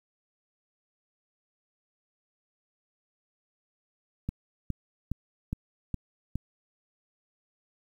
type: click train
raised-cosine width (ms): 5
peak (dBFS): -18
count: 6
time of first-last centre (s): 4.29-6.356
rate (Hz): 2.42
effects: 9-bit